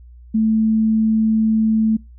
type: tone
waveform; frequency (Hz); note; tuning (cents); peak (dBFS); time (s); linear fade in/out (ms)
sine; 220; A3; 0; -13; 0.34-1.97; 10
effects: noise-tail reverb RT60 0.2 s tail -24 dB re dry + added 60 Hz sine -39 dBFS peak until 2.18 s